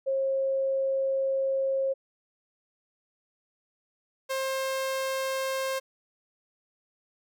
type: tone pair in turn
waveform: sine / sawtooth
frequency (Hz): 538 / 531.2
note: C5 / C5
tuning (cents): +48 / +26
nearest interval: unison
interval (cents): 22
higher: first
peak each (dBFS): -24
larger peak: neither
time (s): 0.06-1.94 / 4.29-5.8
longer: first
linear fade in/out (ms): 20
effects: none